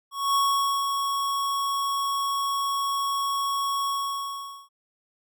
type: tone with ADSR envelope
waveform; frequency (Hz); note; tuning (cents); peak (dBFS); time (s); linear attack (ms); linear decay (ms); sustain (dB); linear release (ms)
square; 1108.7; C#6; 0; -20; 0.11-4.69; 240; 490; -5; 820
effects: none